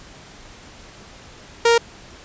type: tone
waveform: sawtooth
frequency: 466.4 Hz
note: A#4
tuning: 1 cent sharp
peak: -8 dBFS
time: 1.65-1.78 s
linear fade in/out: 5 ms
effects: pink hiss -43 dBFS RMS until 2.24 s + resampled to 16000 Hz